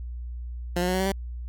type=tone with pitch steps; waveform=15% pulse; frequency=175.7 / 179.39 / 183.16 / 187.01 / 190.94 / 194.95 Hz; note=F3 / F3 / F#3 / F#3 / G3 / G3; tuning=+11 / +47 / -17 / +19 / -45 / -9 cents; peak=-17 dBFS; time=0.76-1.12 s; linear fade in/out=5 ms; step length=60 ms; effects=added 60 Hz sine -32 dBFS peak until 1.48 s